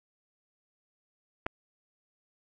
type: clicks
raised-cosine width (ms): 0.5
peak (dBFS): -26 / -15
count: 2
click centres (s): 1.462 / 1.465
effects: none